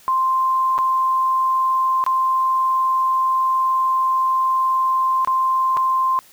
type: tone with dropouts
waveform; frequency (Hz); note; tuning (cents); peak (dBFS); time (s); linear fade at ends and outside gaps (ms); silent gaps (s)
sine; 1046.5; C6; 0; -15; 0.08-6.19; 0; 0.78-0.787 / 2.04-2.064 / 5.248-5.274 / 5.768-5.772
effects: white hiss -49 dBFS RMS until 6.32 s